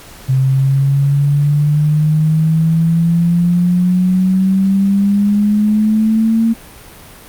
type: exponential sweep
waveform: sine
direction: up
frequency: 130.81 to 228.5 Hz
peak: -9 dBFS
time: 0.28-6.54 s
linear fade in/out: 20 ms
effects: pink hiss -37 dBFS RMS until 7.28 s + Opus 48 kbps